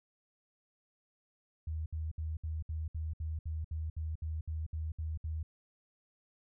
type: tone bursts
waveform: sine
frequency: 79 Hz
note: D#2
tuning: 27 cents sharp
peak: -34 dBFS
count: 15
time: 1.67-5.43 s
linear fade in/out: 5 ms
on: 190 ms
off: 65 ms
effects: none